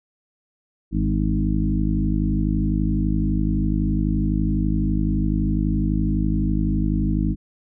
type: harmonic tone with a mistuned harmonic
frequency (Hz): 51.91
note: G#1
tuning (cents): 0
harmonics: 1 / 2 / 3 / 4 / 5 / 6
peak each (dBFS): -22 / -28 / -25 / -25 / -28 / -27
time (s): 0.91-7.36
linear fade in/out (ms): 50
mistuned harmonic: 3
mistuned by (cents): +35
effects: none